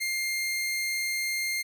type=tone; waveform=sawtooth; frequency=2113 Hz; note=C7; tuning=16 cents sharp; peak=-24 dBFS; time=0-1.63 s; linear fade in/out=20 ms; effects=none